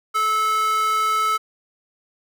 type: tone with high-pass filter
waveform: square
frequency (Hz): 434.4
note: A4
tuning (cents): -22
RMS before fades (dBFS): -20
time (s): 0.14-1.38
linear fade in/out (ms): 20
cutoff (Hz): 1200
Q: 4.5
effects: none